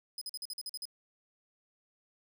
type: tone bursts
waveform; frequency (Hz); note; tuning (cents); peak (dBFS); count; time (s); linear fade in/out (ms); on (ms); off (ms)
sawtooth; 5030; D#8; +18; -35; 9; 0.18-0.854; 2; 34; 46
effects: none